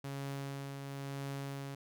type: tone with tremolo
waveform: sawtooth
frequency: 138.59 Hz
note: C#3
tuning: in tune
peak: -34 dBFS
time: 0.04-1.75 s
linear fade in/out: 5 ms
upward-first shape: triangle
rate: 0.99 Hz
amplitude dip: 40%
effects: none